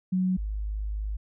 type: tone pair in turn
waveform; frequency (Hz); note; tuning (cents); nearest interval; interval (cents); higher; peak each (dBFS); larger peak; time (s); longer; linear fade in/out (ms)
sine; 185 / 51.91; F#3 / G#1; 0 / 0; octave + minor seventh; 2200; first; -22 / -28; first; 0.12-0.37 / 0.37-1.17; second; 10
effects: none